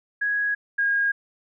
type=tone pair in turn; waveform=sine; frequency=1661.2 / 1629.8 Hz; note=G#6 / G#6; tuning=0 / -33 cents; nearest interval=unison; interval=33 cents; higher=first; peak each=-21 / -19 dBFS; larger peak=second; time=0.21-0.55 / 0.78-1.12 s; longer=neither; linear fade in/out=10 ms; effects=none